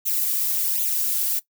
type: noise with flanger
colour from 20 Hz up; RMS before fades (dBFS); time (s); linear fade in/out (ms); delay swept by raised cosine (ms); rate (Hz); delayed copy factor
violet; -23; 0.05-1.4; 20; 0.29 to 2.99; 1.3; +0.9
effects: noise-tail reverb RT60 0.1 s tail -18 dB re dry